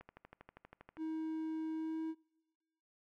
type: click train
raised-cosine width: 0.5 ms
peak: -37 dBFS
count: 13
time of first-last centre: 0.01-0.97 s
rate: 12.5 Hz
type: tone with pitch glide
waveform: triangle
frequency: 317.7 to 320.5 Hz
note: D#4 to E4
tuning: +36 to -49 cents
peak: -35 dBFS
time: 0.97-2.15 s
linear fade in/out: 50 ms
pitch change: +15 cents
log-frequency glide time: 1.73-2.03 s
effects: noise-tail reverb RT60 1.0 s tail -23 dB re dry